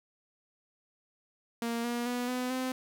sawtooth tone with pitch steps, 233.1 / 239 / 245 / 251.1 / 257.4 Hz, A#3 / A#3 / B3 / B3 / C4, 0 / +43 / -14 / +29 / -28 cents, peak -27 dBFS, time 1.62-2.72 s, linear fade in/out 2 ms, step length 220 ms, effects none

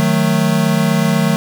square chord, D# diminished, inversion none, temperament equal with one note detuned, 155.56 / 183.93 / 220 Hz, D#3 / F#3 / A3, 0 / -10 / 0 cents, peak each -17 dBFS, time 0-1.36 s, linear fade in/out 0 ms, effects none

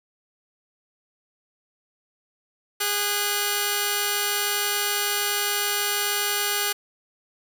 5% pulse tone pair together, 409.7 / 1480 Hz, G#4 / F#6, -24 / 0 cents, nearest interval octave + minor seventh, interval 2224 cents, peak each -14 dBFS, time 2.8-6.73 s, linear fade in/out 10 ms, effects none

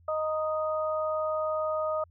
harmonic tone, 311.1 Hz, D#4, in tune, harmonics 2 / 3 / 4, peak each -28 / -41 / -32 dBFS, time 0.08-2.04 s, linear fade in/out 5 ms, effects added 85 Hz sine -56 dBFS peak until 2.1 s

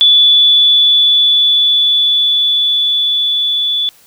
sine tone with level ramp, 3454 Hz, A7, 33 cents flat, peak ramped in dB -4 to -12 dBFS, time 0.01-3.89 s, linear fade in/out 0 ms, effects white hiss -46 dBFS RMS until 4.06 s

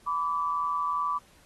sine tone pair together, 995.4 / 1158 Hz, B5 / D6, +13 / -25 cents, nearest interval minor third, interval 262 cents, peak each -31 / -27 dBFS, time 0.06-1.19 s, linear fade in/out 20 ms, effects pink hiss -59 dBFS RMS until 1.45 s + AAC 32 kbps

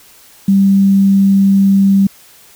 sine tone with quantisation, 196 Hz, G3, in tune, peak -6 dBFS, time 0.48-2.07 s, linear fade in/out 5 ms, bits 6, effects white hiss -43 dBFS RMS until 2.55 s

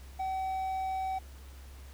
triangle tone, 761 Hz, F#5, 48 cents sharp, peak -29 dBFS, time 0.19-1.19 s, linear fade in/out 10 ms, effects added 67 Hz sine -46 dBFS peak until 1.93 s + pink hiss -57 dBFS RMS until 1.93 s

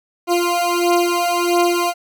20% pulse beating tone pair, 347.9 / 349.4 Hz, F4 / F4, -7 / +1 cents, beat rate 1.5 Hz, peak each -13 / -13 dBFS, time 0.27-1.94 s, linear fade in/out 50 ms, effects none

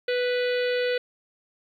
harmonic tone, 493.9 Hz, B4, in tune, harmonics 1 / 3 / 4 / 5 / 6 / 7 / 8 / 9, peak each -23 / -33 / -35 / -37 / -39 / -40 / -41 / -42 dBFS, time 0.08-0.98 s, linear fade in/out 5 ms, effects 10-bit

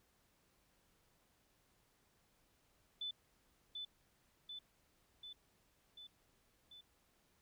sine tone with echo, 3502 Hz, A7, 9 cents flat, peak -40 dBFS, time 3.01-3.11 s, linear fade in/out 5 ms, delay 740 ms, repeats 5, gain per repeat -3 dB, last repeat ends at 6.81 s, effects pink hiss -75 dBFS RMS until 7.41 s

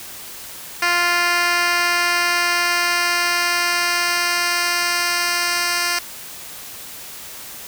10% pulse tone with band-pass filter sweep, 349.2 Hz, F4, in tune, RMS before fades -19 dBFS, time 0.82-5.99 s, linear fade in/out 5 ms, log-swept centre 2800 to 5000 Hz, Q 0.71, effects white hiss -35 dBFS RMS until 7.67 s

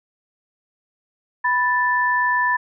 sine tone pair together, 987.8 / 1760.1 Hz, B5 / A6, 0 / 0 cents, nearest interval minor seventh, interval 1000 cents, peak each -19 dBFS, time 1.44-2.57 s, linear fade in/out 10 ms, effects none

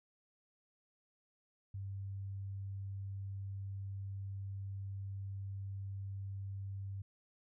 sine tone, 98 Hz, G2, in tune, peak -40 dBFS, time 1.74-7.02 s, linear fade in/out 5 ms, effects none

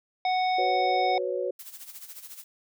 harmonic tone, 740 Hz, F#5, in tune, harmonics 1 / 3 / 5 / 7, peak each -23 / -33 / -37 / -40 dBFS, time 0.25-1.18 s, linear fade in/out 2 ms
sine chord, F# suspended fourth, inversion none, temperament equal with one note detuned, 370 / 496.7 / 554.4 Hz, F#4 / B4 / C#5, 0 / +10 / 0 cents, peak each -31 dBFS, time 0.58-1.51 s, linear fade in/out 5 ms
blue noise with tremolo, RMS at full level -41 dBFS, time 1.59-2.44 s, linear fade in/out 5 ms, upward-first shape sine, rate 14 Hz, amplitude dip 70%
effects none

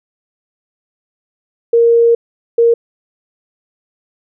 sine tone bursts at uneven times, 466.2 Hz, A#4, in tune, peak -6 dBFS, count 2, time 1.73-2.15 / 2.58-2.74 s, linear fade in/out 5 ms, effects none

